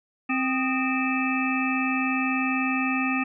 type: harmonic tone with a mistuned harmonic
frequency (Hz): 261.6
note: C4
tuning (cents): 0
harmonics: 1 / 3 / 5 / 7 / 9 / 10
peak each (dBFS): -25 / -33 / -31 / -33 / -33 / -29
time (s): 0.29-3.24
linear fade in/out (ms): 10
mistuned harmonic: 5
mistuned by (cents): -95
effects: none